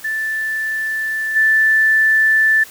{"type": "tone with level steps", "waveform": "sine", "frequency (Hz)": 1760, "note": "A6", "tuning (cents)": 0, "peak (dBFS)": [-18, -10], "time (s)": [0.04, 2.64], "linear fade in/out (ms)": 10, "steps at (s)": 1.35, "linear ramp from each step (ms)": 20, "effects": ["white hiss -39 dBFS RMS until 2.7 s"]}